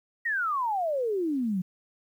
sine exponential sweep, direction down, 1924 to 174.61 Hz, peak -25 dBFS, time 0.25-1.62 s, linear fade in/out 10 ms, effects 10-bit

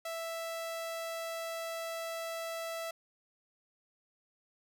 sawtooth tone, 660 Hz, E5, 2 cents sharp, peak -33 dBFS, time 0.05-2.91 s, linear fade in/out 5 ms, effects none

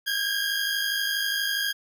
20% pulse tone pair together, 1592 / 1644.3 Hz, G6 / G#6, +26 / -18 cents, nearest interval minor second, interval 56 cents, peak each -24 / -22 dBFS, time 0.06-1.73 s, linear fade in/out 20 ms, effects none

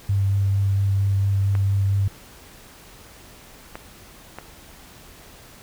sine tone with vibrato, 98.6 Hz, G2, 11 cents sharp, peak -17 dBFS, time 0.09-2.08 s, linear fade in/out 5 ms, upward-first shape sine, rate 4.4 Hz, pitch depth 11 cents each way
clicks, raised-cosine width 0.5 ms, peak -18 dBFS, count 3, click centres 1.552 / 3.755 / 4.386 s
effects pink hiss -46 dBFS RMS until 5.62 s

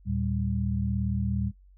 sine tone cluster, 78 / 115.2 / 196.8 Hz, D#2 / A#2 / G3, +5 / -20 / +7 cents, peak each -30 dBFS, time 0.05-1.52 s, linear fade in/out 50 ms, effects noise-tail reverb RT60 0.1 s tail -18 dB re dry + added 47 Hz sine -52 dBFS peak until 1.77 s

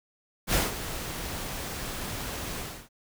pink noise with ADSR envelope, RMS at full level -23 dBFS, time 0.47-2.89 s, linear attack 70 ms, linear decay 170 ms, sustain -12 dB, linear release 300 ms, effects none

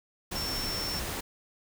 sine tone in noise, 5420 Hz, E8, 47 cents sharp, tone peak -33 dBFS, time 0.35-1 s, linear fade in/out 10 ms, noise pink, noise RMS -35 dBFS, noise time 0.31-1.21 s, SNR -1 dB, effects none

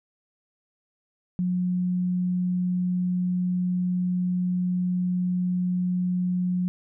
sine tone, 180.4 Hz, F#3, 44 cents flat, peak -22 dBFS, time 1.39-6.68 s, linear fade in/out 0 ms, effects none

